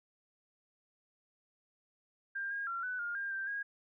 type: tone with pitch steps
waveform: sine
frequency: 1595 / 1625 / 1371 / 1500 / 1415 / 1604 / 1571 / 1636 Hz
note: G6 / G#6 / F6 / F#6 / F6 / G6 / G6 / G#6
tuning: +30 / -38 / -32 / +23 / +22 / +39 / +3 / -26 cents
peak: -35 dBFS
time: 2.35-3.63 s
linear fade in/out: 10 ms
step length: 160 ms
effects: none